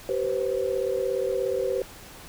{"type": "tone cluster", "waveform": "sine", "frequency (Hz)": [384.4, 491, 528], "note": ["G4", "B4", "C5"], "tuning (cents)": [-34, -10, 16], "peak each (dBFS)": -28, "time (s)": [0.09, 1.82], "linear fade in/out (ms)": 2, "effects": ["pink hiss -45 dBFS RMS until 2.28 s"]}